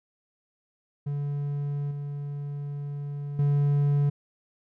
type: tone with level steps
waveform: triangle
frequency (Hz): 143.6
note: D3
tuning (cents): -39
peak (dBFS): -25 / -29 / -18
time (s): 1.06-4.1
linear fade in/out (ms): 10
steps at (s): 1.91 / 3.39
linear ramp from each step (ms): 2
effects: none